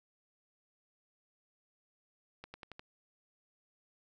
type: accelerating click train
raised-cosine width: 0.3 ms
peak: -30 dBFS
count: 5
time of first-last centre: 2.44-2.795 s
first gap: 100 ms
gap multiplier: 0.92
effects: none